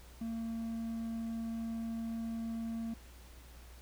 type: tone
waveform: triangle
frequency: 227.4 Hz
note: A#3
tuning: 43 cents flat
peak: -34 dBFS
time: 0.21-2.94 s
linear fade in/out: 5 ms
effects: added 60 Hz sine -52 dBFS peak until 3.81 s + pink hiss -59 dBFS RMS until 3.81 s